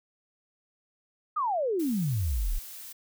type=exponential sweep; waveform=sine; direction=down; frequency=1286 to 30.12 Hz; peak=-25 dBFS; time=1.36-2.59 s; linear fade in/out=10 ms
type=noise; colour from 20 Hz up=blue; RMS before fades=-43 dBFS; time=1.79-2.93 s; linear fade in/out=10 ms
effects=none